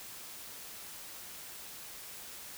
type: silence
effects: white hiss -47 dBFS RMS until 2.57 s